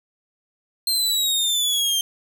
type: exponential sweep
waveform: sawtooth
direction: down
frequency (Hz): 4186 to 3150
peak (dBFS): -16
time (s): 0.87-2.01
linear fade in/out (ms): 2
effects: none